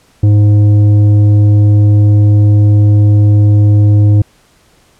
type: tone with tanh clipping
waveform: sine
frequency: 103.83 Hz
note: G#2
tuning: in tune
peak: -5 dBFS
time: 0.23-4.22 s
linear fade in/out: 5 ms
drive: 8 dB
effects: pink hiss -49 dBFS RMS until 4.99 s + low-pass 11000 Hz 12 dB/octave